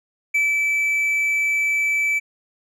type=tone with ADSR envelope; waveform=triangle; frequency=2312 Hz; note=D7; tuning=28 cents flat; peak=-14 dBFS; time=0.34-2.2 s; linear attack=10 ms; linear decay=190 ms; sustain=-2 dB; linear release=23 ms; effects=none